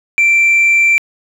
sine tone with frequency modulation, 2349 Hz, D7, in tune, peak -5 dBFS, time 0.18-0.98 s, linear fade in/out 0 ms, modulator 39.7 Hz, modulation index 0.42, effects tanh soft clip ceiling -6 dBFS + 7-bit

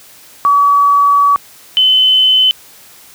sine tone pair in turn, 1139 / 3041 Hz, C#6 / F#7, +47 / +47 cents, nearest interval octave + perfect fourth, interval 1700 cents, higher second, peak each -6 dBFS, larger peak neither, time 0.45-1.36 / 1.77-2.51 s, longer first, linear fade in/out 0 ms, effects white hiss -40 dBFS RMS until 3.14 s + high-pass 60 Hz 12 dB/octave

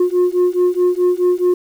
sine beating tone pair, 356.4 / 361.1 Hz, F4 / F#4, +35 / -42 cents, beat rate 4.7 Hz, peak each -13 dBFS, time 0-1.54 s, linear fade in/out 5 ms, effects tanh soft clip ceiling -9 dBFS + 7-bit

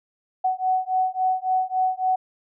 sine beating tone pair, 745 / 748.6 Hz, F#5 / F#5, +12 / +20 cents, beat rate 3.6 Hz, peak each -23 / -23 dBFS, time 0.44-2.16 s, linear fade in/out 10 ms, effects none

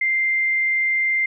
sine tone, 2093 Hz, C7, in tune, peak -17 dBFS, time 0.01-1.26 s, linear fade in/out 5 ms, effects none

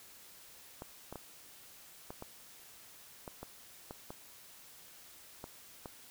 clicks, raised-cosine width 1 ms, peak -29 dBFS, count 11, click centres 0.821 / 1.126 / 1.157 / 2.105 / 2.224 / 3.278 / 3.43 / 3.909 / 4.105 / 5.441 / 5.858 s, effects white hiss -56 dBFS RMS until 6.1 s

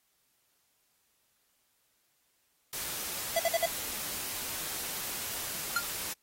white noise, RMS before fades -37 dBFS, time 2.73-6.13 s, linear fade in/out 2 ms
square tone bursts, 669 Hz, E5, 25 cents sharp, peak -25 dBFS, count 4, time 3.36-3.659 s, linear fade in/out 5 ms, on 35 ms, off 53 ms
square tone with exponential decay, 1396.9 Hz, F6, in tune, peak -23 dBFS, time 5.76-5.85 s, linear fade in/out 5 ms, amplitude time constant 18 ms
effects white hiss -73 dBFS RMS until 6.22 s + AAC 48 kbps

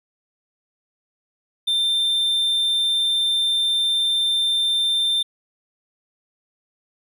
triangle tone, 3581 Hz, A7, 30 cents sharp, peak -16 dBFS, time 1.67-5.23 s, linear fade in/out 10 ms, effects none

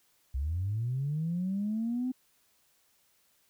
sine linear sweep, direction up, 62.4 to 259.2 Hz, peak -28 dBFS, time 0.34-2.12 s, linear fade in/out 10 ms, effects tanh soft clip ceiling -24 dBFS + white hiss -69 dBFS RMS until 3.49 s

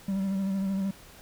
triangle tone with vibrato, 193.9 Hz, G3, 19 cents flat, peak -24 dBFS, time 0.08-0.91 s, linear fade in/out 5 ms, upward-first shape sine, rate 13 Hz, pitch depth 33 cents each way, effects pink hiss -51 dBFS RMS until 1.21 s

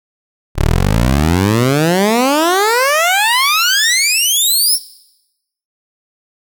15% pulse exponential sweep, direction up, 33.79 to 5590 Hz, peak -4 dBFS, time 0.55-4.79 s, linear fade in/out 50 ms, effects noise-tail reverb RT60 0.9 s tail -18 dB re dry

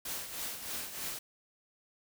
white noise with tremolo, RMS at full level -37 dBFS, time 0.05-1.19 s, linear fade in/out 5 ms, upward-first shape triangle, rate 3.2 Hz, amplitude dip 65%, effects none

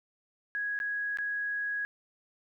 sine tone with dropouts, 1661.2 Hz, G#6, in tune, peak -30 dBFS, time 0.55-1.85 s, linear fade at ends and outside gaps 0 ms, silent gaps 0.79-0.801 / 1.172-1.186 s, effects 12-bit

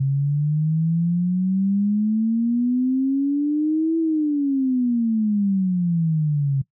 sine exponential two-way sweep, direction up then down, 134.3 to 329.6 to 134.3 Hz, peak -17 dBFS, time 0-6.62 s, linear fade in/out 10 ms, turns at 3.98 s, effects noise-tail reverb RT60 0.1 s tail -19 dB re dry

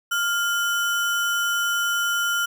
sine tone with sample-and-hold, 1400 Hz, F6, 4 cents sharp, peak -20 dBFS, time 0.11-2.46 s, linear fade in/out 10 ms, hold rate 4410 Hz, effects none

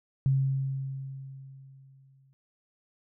sine tone with exponential decay, 134.9 Hz, C#3, 47 cents flat, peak -20 dBFS, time 0.26-2.33 s, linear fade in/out 0 ms, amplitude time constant 450 ms, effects none

